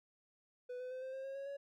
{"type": "tone with pitch steps", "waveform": "triangle", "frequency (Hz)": [496.3, 505, 513.8, 522.8, 531.9, 541.2, 550.7, 560.3], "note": ["B4", "B4", "C5", "C5", "C5", "C#5", "C#5", "C#5"], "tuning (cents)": [8, 39, -32, -1, 28, -42, -11, 18], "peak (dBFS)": -40, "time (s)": [0.69, 1.57], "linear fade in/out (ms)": 10, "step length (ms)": 110, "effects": []}